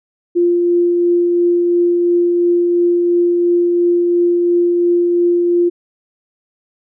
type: tone with tremolo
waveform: sine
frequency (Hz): 348.3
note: F4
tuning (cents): -5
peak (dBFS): -9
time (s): 0.35-5.7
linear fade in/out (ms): 20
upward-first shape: triangle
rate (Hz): 2.9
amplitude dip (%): 25
effects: none